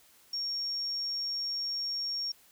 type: tone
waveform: sine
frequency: 5540 Hz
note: F8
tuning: 15 cents flat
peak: -31 dBFS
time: 0.33-2.32 s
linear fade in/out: 5 ms
effects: white hiss -61 dBFS RMS until 2.51 s